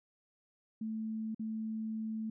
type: tone with dropouts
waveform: sine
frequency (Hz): 220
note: A3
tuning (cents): 0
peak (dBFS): -35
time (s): 0.81-2.3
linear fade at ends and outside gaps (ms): 5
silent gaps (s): 1.347-1.394
effects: none